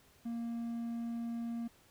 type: tone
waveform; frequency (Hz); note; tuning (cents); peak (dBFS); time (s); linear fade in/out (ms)
triangle; 233.1; A#3; 0; -34; 0.25-1.68; 10
effects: pink hiss -65 dBFS RMS until 1.9 s